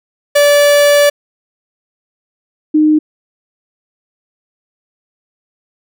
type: tone pair in turn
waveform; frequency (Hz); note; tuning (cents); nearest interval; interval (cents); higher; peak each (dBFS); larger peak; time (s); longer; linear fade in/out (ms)
45% pulse / sine; 579 / 306.7; D5 / D#4; -25 / -25; major seventh; 1100; first; -6; neither; 0.35-1.1 / 2.74-2.99; first; 10
effects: none